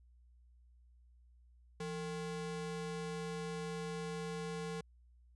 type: ring-modulated tone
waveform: square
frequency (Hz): 310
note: D#4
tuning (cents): -6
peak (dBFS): -37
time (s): 1.8-4.81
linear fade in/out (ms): 5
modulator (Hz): 141
effects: added 60 Hz sine -61 dBFS peak until 5.35 s + resampled to 22050 Hz